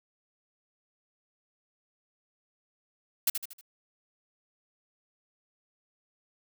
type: noise with echo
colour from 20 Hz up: blue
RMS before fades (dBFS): -24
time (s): 3.27-3.3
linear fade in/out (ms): 5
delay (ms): 78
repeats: 4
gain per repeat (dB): -7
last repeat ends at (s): 3.612
effects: none